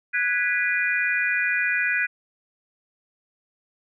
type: chord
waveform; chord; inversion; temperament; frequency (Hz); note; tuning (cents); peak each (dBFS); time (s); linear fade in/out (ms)
sine; G# minor seventh; third; equal with one note detuned; 1480 / 1661.2 / 1975.5 / 2434; F#6 / G#6 / B6 / D#7; 0 / 0 / 0 / -39; -26; 0.13-2.07; 20
effects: none